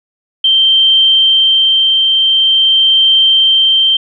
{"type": "tone with tremolo", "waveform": "sine", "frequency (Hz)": 3136, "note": "G7", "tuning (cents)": 0, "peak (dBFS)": -5, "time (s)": [0.44, 3.97], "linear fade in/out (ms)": 5, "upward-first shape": "triangle", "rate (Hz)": 0.46, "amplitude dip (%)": 25, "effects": []}